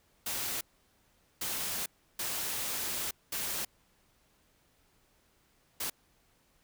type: noise bursts at uneven times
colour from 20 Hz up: white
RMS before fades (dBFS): -35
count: 5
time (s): 0.26-0.61 / 1.41-1.86 / 2.19-3.11 / 3.32-3.65 / 5.8-5.9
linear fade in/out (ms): 5
effects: pink hiss -69 dBFS RMS until 6.63 s